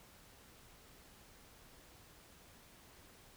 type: silence
effects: pink hiss -61 dBFS RMS until 3.36 s